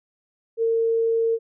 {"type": "tone", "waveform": "sine", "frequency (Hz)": 455.6, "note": "A#4", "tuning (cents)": -40, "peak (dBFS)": -18, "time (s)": [0.57, 1.39], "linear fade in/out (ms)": 50, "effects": []}